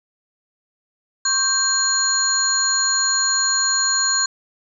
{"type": "tone cluster", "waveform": "sine", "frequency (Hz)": [1094, 1577, 4220, 6840], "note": ["C#6", "G6", "C8", "A8"], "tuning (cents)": [-23, 10, 14, -50], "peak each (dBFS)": [-27, -24, -21, -19], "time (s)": [1.25, 4.26], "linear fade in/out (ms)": 5, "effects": []}